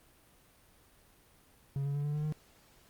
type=tone with pitch steps; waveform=triangle; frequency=138.59 / 141.34 / 144.14 / 147 / 149.92 / 152.89 Hz; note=C#3 / C#3 / D3 / D3 / D3 / D#3; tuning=0 / +34 / -32 / +2 / +36 / -30 cents; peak=-29 dBFS; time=1.76-2.324 s; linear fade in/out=0 ms; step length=94 ms; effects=pink hiss -63 dBFS RMS until 2.89 s + Opus 32 kbps